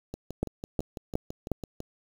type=two click trains; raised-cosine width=2 ms; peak=-13 / -23 dBFS; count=4 / 11; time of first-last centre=0.43-1.517 / 0.14-1.804 s; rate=2.76 / 6.01 Hz; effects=7-bit